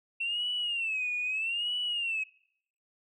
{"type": "tone with vibrato", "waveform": "sine", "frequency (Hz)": 2692, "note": "E7", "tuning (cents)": 36, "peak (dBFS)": -28, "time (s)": [0.2, 2.24], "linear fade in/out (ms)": 10, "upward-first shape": "sine", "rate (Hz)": 0.79, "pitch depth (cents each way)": 160, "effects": ["noise-tail reverb RT60 0.7 s tail -24 dB re dry", "tanh soft clip ceiling -24 dBFS"]}